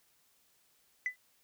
sine tone with exponential decay, 2000 Hz, B6, 21 cents sharp, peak -25 dBFS, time 1.06-1.16 s, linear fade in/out 1 ms, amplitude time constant 21 ms, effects tanh soft clip ceiling -26 dBFS + white hiss -70 dBFS RMS until 1.43 s

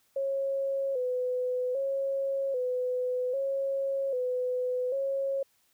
sine tone with vibrato, 523.3 Hz, C5, in tune, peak -27 dBFS, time 0.16-5.43 s, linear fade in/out 5 ms, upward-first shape square, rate 0.63 Hz, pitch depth 73 cents each way, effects white hiss -69 dBFS RMS until 5.73 s

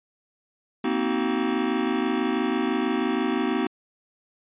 square chord, C half-diminished seventh, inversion third, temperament just, 235.5 / 261.6 / 314 / 376.7 Hz, Bb3 / C4 / Eb4 / Gb4, +18 / 0 / +16 / +31 cents, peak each -29 / -28 / -29 / -29 dBFS, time 0.84-3.67 s, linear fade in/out 5 ms, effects resampled to 8000 Hz

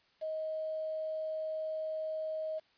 sine tone with quantisation, 629 Hz, D#5, 19 cents sharp, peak -34 dBFS, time 0.21-2.6 s, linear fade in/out 20 ms, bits 9, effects white hiss -69 dBFS RMS until 2.77 s + resampled to 11025 Hz

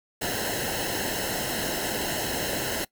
pink noise with comb filter, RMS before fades -29 dBFS, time 0.21-2.85 s, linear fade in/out 10 ms, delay 0.85 ms, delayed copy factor -0.8, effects noise-tail reverb RT60 0.1 s tail -21 dB re dry

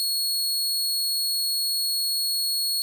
sawtooth tone, 4337 Hz, C#8, 39 cents flat, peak -20 dBFS, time 0-2.82 s, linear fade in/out 0 ms, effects none

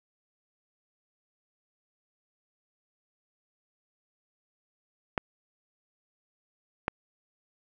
clicks, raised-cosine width 0.5 ms, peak -11 dBFS, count 2, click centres 5.178 / 6.881 s, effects none

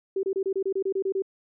sine tone bursts, 386.1 Hz, G4, 26 cents flat, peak -23 dBFS, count 11, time 0.16-1.222 s, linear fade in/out 5 ms, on 72 ms, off 27 ms, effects none

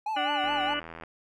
triangle tone with vibrato, 814 Hz, G#5, 35 cents flat, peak -26 dBFS, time 0.06-0.74 s, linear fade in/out 5 ms, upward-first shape sine, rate 4.8 Hz, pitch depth 140 cents each way
harmonic tone, 294 Hz, D4, 2 cents sharp, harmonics 1 / 2 / 4 / 5 / 6 / 7 / 8 / 9 / 10, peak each -37 / -36 / -36 / -34 / -42 / -40 / -42 / -43 / -33 dBFS, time 0.16-0.8 s, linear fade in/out 10 ms
click train, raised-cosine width 0.5 ms, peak -26 dBFS, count 50, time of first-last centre 0.44-1.036 s, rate 82.2 Hz
effects none

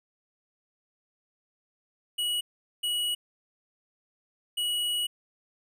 square tone bursts at uneven times, 2919 Hz, F#7, 24 cents flat, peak -27 dBFS, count 3, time 2.18-2.41 / 2.83-3.15 / 4.57-5.07 s, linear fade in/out 10 ms, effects none

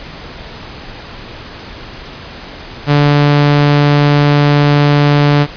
sawtooth tone, 145.4 Hz, D3, 17 cents flat, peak -3 dBFS, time 2.86-5.47 s, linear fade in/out 50 ms, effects pink hiss -30 dBFS RMS until 5.56 s + resampled to 11025 Hz

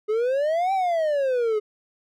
triangle exponential two-way sweep, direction up then down, 416.2 to 786 to 416.2 Hz, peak -18 dBFS, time 0.08-1.6 s, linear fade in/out 20 ms, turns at 0.73 s, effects none

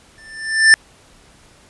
square tone with exponential growth, 1774 Hz, A6, 14 cents sharp, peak -4 dBFS, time 0.18-0.74 s, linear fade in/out 0 ms, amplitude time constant 120 ms, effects pink hiss -49 dBFS RMS until 1.69 s + resampled to 24000 Hz

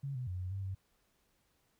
sine tone with pitch steps, 138.7 / 126 / 90.9 / 91.5 / 97.5 / 95.5 Hz, C#3 / B2 / F#2 / F#2 / G2 / G2, +1 / +35 / -30 / -19 / -9 / -45 cents, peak -36 dBFS, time 0.03-0.75 s, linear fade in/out 10 ms, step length 120 ms, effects pink hiss -75 dBFS RMS until 1.79 s

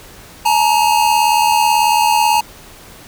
square tone pair together, 856 / 934.2 Hz, A5 / A#5, -48 / +3 cents, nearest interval major second, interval 151 cents, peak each -14 dBFS, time 0.45-2.41 s, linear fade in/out 10 ms, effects pink hiss -39 dBFS RMS until 3.07 s

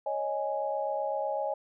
sine chord, C# suspended second, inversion none, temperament equal, 554.4 / 622.3 / 830.6 Hz, C#5 / D#5 / G#5, 0 / 0 / 0 cents, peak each -33 dBFS, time 0.06-1.54 s, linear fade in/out 5 ms, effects none

